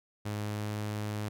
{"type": "tone with pitch glide", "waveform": "sawtooth", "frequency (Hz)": [104.7, 105.37], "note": ["G#2", "G#2"], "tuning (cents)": [15, 26], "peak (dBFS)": -29, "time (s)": [0.25, 1.29], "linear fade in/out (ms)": 10, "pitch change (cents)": 11, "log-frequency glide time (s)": [0.37, 0.7], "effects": []}